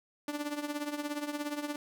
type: tone with tremolo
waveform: sawtooth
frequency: 293.7 Hz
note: D4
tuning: in tune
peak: -27 dBFS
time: 0.28-1.76 s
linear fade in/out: 2 ms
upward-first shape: triangle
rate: 17 Hz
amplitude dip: 80%
effects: none